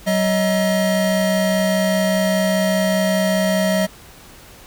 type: tone pair together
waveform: square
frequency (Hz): 189.34 / 633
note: F#3 / D#5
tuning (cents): +40 / +30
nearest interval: octave + major sixth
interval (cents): 2090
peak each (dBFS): -19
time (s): 0.06-3.87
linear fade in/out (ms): 20
effects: pink hiss -43 dBFS RMS until 4.66 s